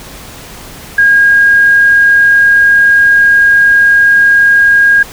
sine tone, 1628 Hz, G#6, 35 cents flat, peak -3 dBFS, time 0.98-5.03 s, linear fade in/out 5 ms, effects pink hiss -30 dBFS RMS until 5.12 s

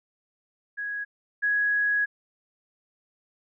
sine tone pair in turn, 1661.2 / 1667.4 Hz, G#6 / G#6, 0 / +6 cents, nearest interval unison, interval 6 cents, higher second, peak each -29 / -21 dBFS, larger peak second, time 0.77-1.05 / 1.42-2.06 s, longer second, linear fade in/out 20 ms, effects none

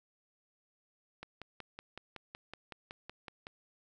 click train, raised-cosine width 0.3 ms, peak -28 dBFS, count 13, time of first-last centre 1.23-3.469 s, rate 5.36 Hz, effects none

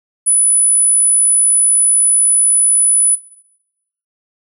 sine tone, 9956 Hz, D#9, in tune, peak -6 dBFS, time 0.26-3.16 s, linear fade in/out 20 ms, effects noise-tail reverb RT60 0.9 s tail -19 dB re dry + tanh soft clip ceiling -5 dBFS

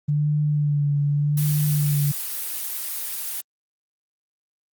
sine tone with vibrato, 146.7 Hz, D3, 2 cents flat, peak -18 dBFS, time 0.08-2.12 s, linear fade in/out 10 ms, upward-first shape sine, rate 0.84 Hz, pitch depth 32 cents each way
blue noise, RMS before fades -29 dBFS, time 1.37-3.41 s, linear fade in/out 5 ms
effects Opus 32 kbps

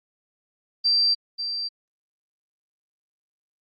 sine tone with echo, 4699 Hz, D8, in tune, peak -17 dBFS, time 0.84-1.15 s, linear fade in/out 20 ms, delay 540 ms, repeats 1, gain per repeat -9 dB, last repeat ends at 1.69 s, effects Opus 48 kbps

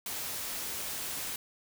white noise, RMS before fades -37 dBFS, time 0.06-1.36 s, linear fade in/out 2 ms, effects none

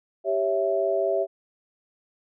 sine chord, C# diminished, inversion second, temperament equal, 392 / 554.4 / 659.3 Hz, G4 / C#5 / E5, 0 / 0 / 0 cents, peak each -26 / -27 / -24 dBFS, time 0.24-1.27 s, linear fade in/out 50 ms, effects none

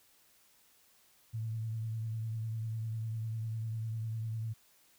sine tone with vibrato, 111.7 Hz, A2, 27 cents sharp, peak -34 dBFS, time 1.33-4.54 s, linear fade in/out 20 ms, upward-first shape triangle, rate 10 Hz, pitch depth 39 cents each way, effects white hiss -66 dBFS RMS until 4.98 s

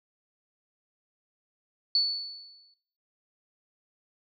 sine tone with exponential decay, 4452 Hz, C#8, 7 cents sharp, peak -19 dBFS, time 1.95-2.74 s, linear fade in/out 2 ms, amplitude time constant 170 ms, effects noise-tail reverb RT60 0.6 s tail -21 dB re dry

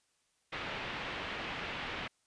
white low-pass noise, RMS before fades -40 dBFS, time 0.52-2.08 s, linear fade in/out 10 ms, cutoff 3000 Hz, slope 24 dB/octave, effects white hiss -75 dBFS RMS until 2.26 s + resampled to 22050 Hz

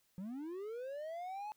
triangle linear sweep, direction up, 175.3 to 863 Hz, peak -39 dBFS, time 0.18-1.52 s, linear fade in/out 0 ms, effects white hiss -75 dBFS RMS until 1.56 s

